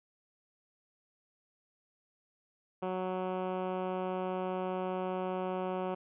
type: tone with band-pass filter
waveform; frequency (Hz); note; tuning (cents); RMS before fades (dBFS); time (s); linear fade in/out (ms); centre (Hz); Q
10% pulse; 185; F#3; 0; -35; 2.82-5.95; 10; 410; 0.51
effects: resampled to 8000 Hz